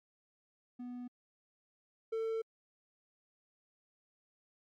triangle tone pair in turn, 246.1 / 448 Hz, B3 / A4, -6 / +31 cents, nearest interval minor seventh, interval 1037 cents, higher second, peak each -39 / -31 dBFS, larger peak second, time 0.79-1.08 / 2.12-2.42 s, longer second, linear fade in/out 10 ms, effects MP3 64 kbps

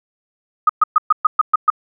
sine tone bursts, 1248 Hz, D#6, 5 cents sharp, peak -7 dBFS, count 8, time 0.67-1.702 s, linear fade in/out 5 ms, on 24 ms, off 120 ms, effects none

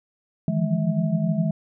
sine tone cluster, 154.4 / 166.4 / 173.9 / 209.4 / 649 Hz, D#3 / E3 / F3 / G#3 / E5, -13 / +17 / -7 / +15 / -27 cents, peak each -26 / -24 / -28 / -25 / -33 dBFS, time 0.48-1.51 s, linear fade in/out 2 ms, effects none

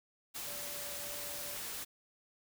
sine tone in noise, 579 Hz, D5, 25 cents flat, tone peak -50 dBFS, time 0.46-1.58 s, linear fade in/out 20 ms, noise white, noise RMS -42 dBFS, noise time 0.34-1.85 s, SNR -11 dB, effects none

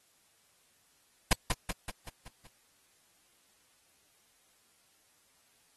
pink noise with echo, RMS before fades -23 dBFS, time 1.31-1.33 s, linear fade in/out 2 ms, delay 190 ms, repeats 6, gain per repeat -5 dB, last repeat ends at 2.47 s, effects white hiss -68 dBFS RMS until 5.76 s + AAC 32 kbps

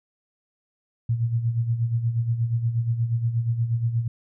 sine tone with tremolo, 116.54 Hz, A#2, in tune, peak -18 dBFS, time 1.09-4.08 s, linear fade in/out 5 ms, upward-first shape sine, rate 8.4 Hz, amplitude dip 65%, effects none

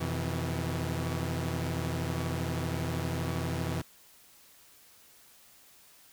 sawtooth tone cluster, 87.3 / 126.3 / 162 Hz, F2 / B2 / E3, 0 / +39 / -30 cents, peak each -31 dBFS, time 0-3.82 s, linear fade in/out 10 ms, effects white hiss -58 dBFS RMS until 6.12 s

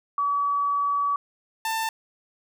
sine / sawtooth tone pair in turn, 1141 / 891.9 Hz, C#6 / A5, +50 / +23 cents, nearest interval major third, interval 427 cents, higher first, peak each -21 dBFS, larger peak neither, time 0.18-1.16 / 1.65-1.89 s, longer first, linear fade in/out 2 ms, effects none

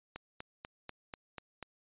click train, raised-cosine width 0.3 ms, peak -26 dBFS, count 7, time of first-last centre 0.16-1.627 s, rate 4.09 Hz, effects resampled to 8000 Hz

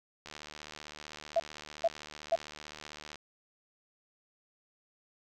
click train, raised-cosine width 0.2 ms, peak -27 dBFS, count 220, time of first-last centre 0.26-3.157 s, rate 75.6 Hz
sine tone bursts, 668 Hz, E5, 23 cents sharp, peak -23 dBFS, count 3, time 1.36-2.357 s, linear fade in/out 5 ms, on 39 ms, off 440 ms
effects none

